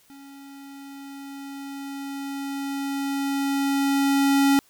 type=tone with level ramp; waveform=square; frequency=277.2 Hz; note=C#4; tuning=in tune; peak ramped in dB=-44 to -16 dBFS; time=0.1-4.59 s; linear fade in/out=0 ms; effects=white hiss -59 dBFS RMS until 4.69 s